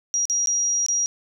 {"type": "tone with dropouts", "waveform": "sine", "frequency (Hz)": 5730, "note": "F8", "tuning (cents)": 44, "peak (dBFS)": -19, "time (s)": [0.14, 1.06], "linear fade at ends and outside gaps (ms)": 0, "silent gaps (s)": [[0.254, 0.298], [0.46, 0.472], [0.863, 0.885]], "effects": []}